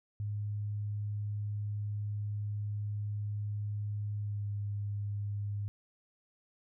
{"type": "tone with pitch glide", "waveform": "sine", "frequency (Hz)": [103.83, 102.28], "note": ["G#2", "G#2"], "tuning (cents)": [0, -26], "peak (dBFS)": -33, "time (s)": [0.2, 5.68], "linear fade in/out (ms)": 0, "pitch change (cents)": -26, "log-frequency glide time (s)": [4.19, 4.47], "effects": []}